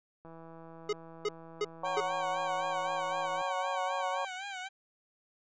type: click train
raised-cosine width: 1 ms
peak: -37 dBFS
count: 520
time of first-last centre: 0.25-3.415 s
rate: 164 Hz
type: tone bursts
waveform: square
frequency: 418.8 Hz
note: G#4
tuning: 15 cents sharp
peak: -29 dBFS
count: 4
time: 0.89-2.006 s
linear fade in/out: 5 ms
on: 39 ms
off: 320 ms
type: harmonic tone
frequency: 185 Hz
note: F#3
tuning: in tune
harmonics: 3 / 4 / 5 / 6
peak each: -37 / -37 / -37 / -37 dBFS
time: 1.83-4.25 s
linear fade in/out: 5 ms
type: tone with vibrato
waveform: 15% pulse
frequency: 770 Hz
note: G5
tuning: 31 cents flat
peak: -32 dBFS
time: 1.84-4.69 s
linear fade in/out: 20 ms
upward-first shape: sine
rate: 3.9 Hz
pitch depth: 89 cents each way
effects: resampled to 16000 Hz